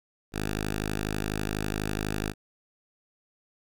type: tone with notch filter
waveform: 5% pulse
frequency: 52.1 Hz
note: G#1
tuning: 6 cents sharp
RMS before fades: -31 dBFS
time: 0.32-2.34 s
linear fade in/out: 50 ms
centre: 560 Hz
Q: 1.7
effects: none